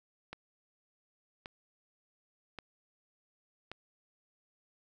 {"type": "click train", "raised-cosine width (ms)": 0.3, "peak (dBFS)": -26, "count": 4, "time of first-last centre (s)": [0.33, 3.716], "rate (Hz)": 0.886, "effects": []}